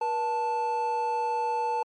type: tone pair together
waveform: triangle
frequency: 480.4 / 880 Hz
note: B4 / A5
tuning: -48 / 0 cents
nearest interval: minor seventh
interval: 1048 cents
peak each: -30 / -24 dBFS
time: 0.01-1.83 s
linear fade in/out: 5 ms
effects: MP3 48 kbps